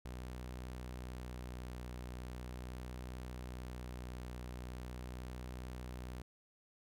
sawtooth tone with vibrato, 62 Hz, B1, 7 cents sharp, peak -40 dBFS, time 0.05-6.22 s, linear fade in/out 5 ms, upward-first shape triangle, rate 0.41 Hz, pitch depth 12 cents each way, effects none

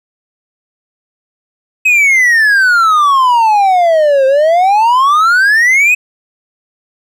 triangle exponential two-way sweep, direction down then up, 2562 to 523.3 to 2562 Hz, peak -4 dBFS, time 1.85-5.95 s, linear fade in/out 10 ms, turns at 4.26 s, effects none

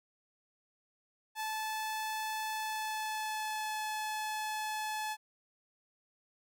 sawtooth tone with pitch glide, 870 to 860 Hz, A5 to A5, -20 to -40 cents, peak -31 dBFS, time 1.35-5.17 s, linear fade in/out 50 ms, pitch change -20 cents, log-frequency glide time 2.51-3.82 s, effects none

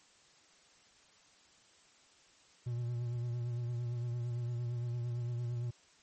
triangle tone with vibrato, 120.1 Hz, B2, 48 cents flat, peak -32 dBFS, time 2.66-5.71 s, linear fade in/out 10 ms, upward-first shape triangle, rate 8.8 Hz, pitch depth 41 cents each way, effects white hiss -64 dBFS RMS until 6.02 s + MP3 32 kbps

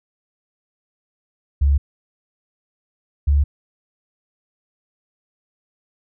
sine tone pair in turn, 70.4 / 71.55 Hz, C#2 / D2, +27 / -45 cents, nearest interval unison, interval 28 cents, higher second, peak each -12 / -12 dBFS, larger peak neither, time 1.61-1.78 / 3.27-3.44 s, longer neither, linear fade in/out 10 ms, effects none

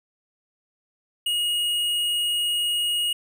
triangle tone with hard clipping, 2878 Hz, F#7, 49 cents flat, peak -23 dBFS, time 1.26-3.13 s, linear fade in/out 5 ms, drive 13 dB, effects none

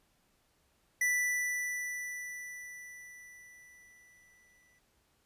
square tone with exponential decay, 1975.5 Hz, B6, in tune, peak -27 dBFS, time 1.01-4.79 s, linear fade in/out 5 ms, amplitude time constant 820 ms, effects pink hiss -72 dBFS RMS until 5.25 s + resampled to 32000 Hz

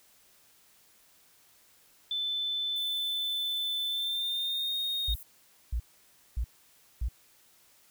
sine tone with pitch glide, 3520 to 3710 Hz, A7 to A#7, 0 to -9 cents, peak -29 dBFS, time 2.11-5.14 s, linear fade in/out 2 ms, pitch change +91 cents, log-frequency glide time 3.87-4.78 s
pink high-pass noise, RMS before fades -47 dBFS, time 2.76-5.23 s, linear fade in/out 0 ms, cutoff 11000 Hz, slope 24 dB/octave
sine tone bursts, 58.27 Hz, A#1, in tune, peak -27 dBFS, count 4, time 5.08-7.086 s, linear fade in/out 5 ms, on 74 ms, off 570 ms
effects white hiss -62 dBFS RMS until 7.9 s

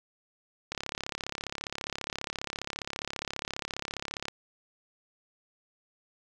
click train, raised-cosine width 0.2 ms, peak -16 dBFS, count 125, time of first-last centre 0.72-4.283 s, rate 34.8 Hz, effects none

